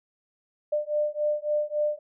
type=beating tone pair; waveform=sine; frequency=596 / 599.6 Hz; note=D5 / D5; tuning=+25 / +36 cents; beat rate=3.6 Hz; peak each=-27 / -27 dBFS; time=0.72-1.99 s; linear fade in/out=10 ms; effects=none